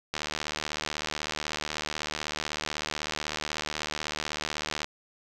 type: click train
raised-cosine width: 0.2 ms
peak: -13 dBFS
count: 359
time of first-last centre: 0.14-4.844 s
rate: 76.1 Hz
effects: none